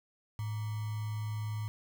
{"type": "tone with sample-and-hold", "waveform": "sine", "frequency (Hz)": 107.3, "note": "A2", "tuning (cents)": -43, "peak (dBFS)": -33, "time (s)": [0.39, 1.68], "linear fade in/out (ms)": 0, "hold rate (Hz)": 1050, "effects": []}